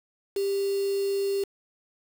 sine tone with quantisation, 396 Hz, G4, 18 cents sharp, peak -24 dBFS, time 0.36-1.44 s, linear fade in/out 5 ms, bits 6, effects none

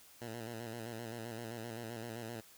10% pulse tone with vibrato, 115.1 Hz, A#2, 22 cents flat, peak -34 dBFS, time 0.21-2.41 s, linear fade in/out 10 ms, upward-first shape square, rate 7.7 Hz, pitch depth 56 cents each way, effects white hiss -60 dBFS RMS until 2.57 s

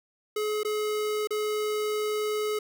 square tone with dropouts, 424.7 Hz, G#4, 39 cents sharp, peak -27 dBFS, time 0.36-2.59 s, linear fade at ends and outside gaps 5 ms, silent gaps 0.633-0.648 / 1.273-1.306 s, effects none

